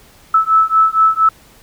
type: beating tone pair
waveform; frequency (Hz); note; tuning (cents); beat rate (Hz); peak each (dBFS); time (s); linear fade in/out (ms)
sine; 1306 / 1310.3; E6 / E6; -17 / -11; 4.3; -12; 0.34-1.29; 5
effects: pink hiss -46 dBFS RMS until 1.62 s